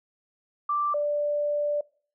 sine tone pair in turn, 1174.7 / 587.4 Hz, D6 / D5, 0 / 0 cents, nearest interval octave, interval 1200 cents, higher first, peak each -23 dBFS, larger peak neither, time 0.69-0.94 / 0.94-1.81 s, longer second, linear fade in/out 5 ms, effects noise-tail reverb RT60 0.5 s tail -24 dB re dry

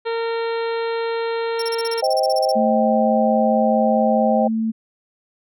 harmonic tone, 459.3 Hz, A#4, 26 cents flat, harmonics 1 / 2 / 3 / 4 / 5 / 6 / 7 / 8 / 9, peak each -21 / -29 / -33 / -36 / -38 / -41 / -42 / -42 / -40 dBFS, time 0.05-2.02 s, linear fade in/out 20 ms
40% pulse tone bursts, 5430 Hz, F8, 50 cents flat, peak -24 dBFS, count 15, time 1.59-2.518 s, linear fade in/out 5 ms, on 32 ms, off 32 ms
sine chord, C minor, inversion none, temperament just, 523.3 / 627.9 / 784.9 Hz, C5 / Eb5 / G5, 0 / +16 / +2 cents, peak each -20 dBFS, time 2.02-4.48 s, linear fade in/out 10 ms
sine tone, 222.8 Hz, A3, 22 cents sharp, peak -18 dBFS, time 2.55-4.72 s, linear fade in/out 20 ms
effects none

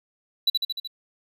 triangle tone with echo, 3951 Hz, B7, in tune, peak -15 dBFS, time 0.47-0.5 s, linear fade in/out 5 ms, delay 75 ms, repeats 5, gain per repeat -3 dB, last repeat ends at 0.875 s, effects none

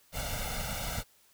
pink noise with comb filter, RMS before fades -35 dBFS, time 0.12-1.04 s, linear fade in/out 50 ms, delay 1.4 ms, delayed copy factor +0.95, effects white hiss -64 dBFS RMS until 1.33 s

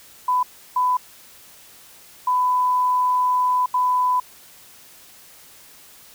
sine tone bursts at uneven times, 1000 Hz, B5, 21 cents sharp, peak -16 dBFS, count 4, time 0.28-0.43 / 0.76-0.97 / 2.27-3.66 / 3.74-4.2 s, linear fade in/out 5 ms, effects white hiss -47 dBFS RMS until 6.14 s

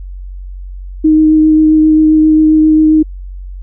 sine tone with vibrato, 311.1 Hz, D#4, in tune, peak -4 dBFS, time 1.04-3.03 s, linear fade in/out 10 ms, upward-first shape triangle, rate 7.5 Hz, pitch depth 13 cents each way, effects added 46 Hz sine -23 dBFS peak until 3.62 s

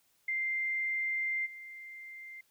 sine tone with level steps, 2093 Hz, C7, in tune, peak -30 / -44 dBFS, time 0.28-2.41 s, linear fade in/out 5 ms, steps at 1.45 s, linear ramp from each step 20 ms, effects white hiss -71 dBFS RMS until 2.5 s

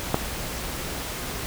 click, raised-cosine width 1 ms, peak -6 dBFS, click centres 0.144 s, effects added 60 Hz sine -40 dBFS peak until 1.46 s + pink hiss -32 dBFS RMS until 1.46 s

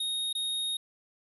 square tone with dropouts, 3729 Hz, A#7, in tune, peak -30 dBFS, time 0-0.77 s, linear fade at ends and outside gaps 5 ms, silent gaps 0.329-0.35 s, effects resampled to 32000 Hz

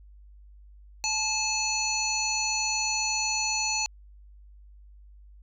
harmonic tone, 866 Hz, A5, 28 cents flat, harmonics 1 / 3 / 5 / 7 / 8, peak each -33 / -31 / -31 / -31 / -33 dBFS, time 1.04-3.86 s, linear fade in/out 0 ms, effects added 50 Hz sine -48 dBFS peak until 5.42 s

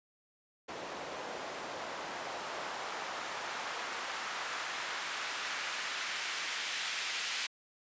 white noise with band-pass filter sweep, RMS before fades -39 dBFS, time 0.68-7.47 s, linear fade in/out 10 ms, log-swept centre 530 to 2500 Hz, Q 0.99, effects resampled to 16000 Hz

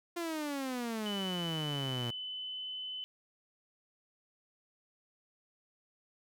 sawtooth exponential sweep, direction down, 349.2 to 116.54 Hz, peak -31 dBFS, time 0.16-2.11 s, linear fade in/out 10 ms
sine tone with pitch glide, 2993 to 3024 Hz, F#7 to F#7, +19 to +37 cents, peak -38 dBFS, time 1.06-3.04 s, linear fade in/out 0 ms, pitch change +18 cents, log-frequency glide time 1.26-2.62 s
effects none

